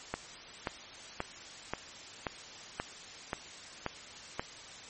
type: click train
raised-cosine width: 0.5 ms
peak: -17 dBFS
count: 9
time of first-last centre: 0.14-4.395 s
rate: 1.88 Hz
effects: white hiss -48 dBFS RMS until 4.89 s + MP3 32 kbps